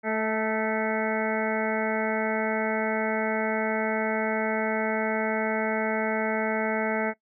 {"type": "harmonic tone with a mistuned harmonic", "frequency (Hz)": 219.3, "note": "A3", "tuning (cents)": -6, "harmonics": [1, 2, 3, 4, 6, 7, 8, 9, 10], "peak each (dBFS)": [-30, -30, -30, -33, -37, -35, -41, -36, -35], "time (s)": [0.03, 7.14], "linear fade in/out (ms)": 50, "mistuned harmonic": 3, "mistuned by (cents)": -18, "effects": ["noise-tail reverb RT60 0.1 s tail -20 dB re dry"]}